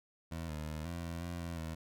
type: tone with pitch steps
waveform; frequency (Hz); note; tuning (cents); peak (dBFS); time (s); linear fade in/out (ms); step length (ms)
20% pulse; 82.5 / 76.7 / 77.4 / 85.4 / 84.1 / 86.5 / 84.7 / 80.9; E2 / D#2 / D#2 / F2 / E2 / F2 / E2 / E2; +2 / -24 / -9 / -38 / +35 / -16 / +48 / -32; -34; 0.31-1.75; 10; 180
effects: none